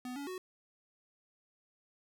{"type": "tone with pitch steps", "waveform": "square", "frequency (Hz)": [250, 283.1, 369.6], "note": ["B3", "C#4", "F#4"], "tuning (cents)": [21, 37, -2], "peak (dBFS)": -40, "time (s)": [0.05, 0.38], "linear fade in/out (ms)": 2, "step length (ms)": 110, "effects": []}